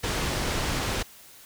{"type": "low-pass noise", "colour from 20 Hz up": "pink", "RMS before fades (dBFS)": -28, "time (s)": [0.03, 1.03], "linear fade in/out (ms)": 10, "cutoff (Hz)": 7500, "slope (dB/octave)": 12, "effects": ["white hiss -50 dBFS RMS until 1.45 s"]}